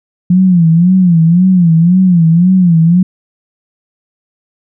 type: tone with vibrato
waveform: sine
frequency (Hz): 174.61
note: F3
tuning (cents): 0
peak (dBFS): -4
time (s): 0.3-3.03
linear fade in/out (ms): 5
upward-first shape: sine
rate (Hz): 1.9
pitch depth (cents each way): 130
effects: none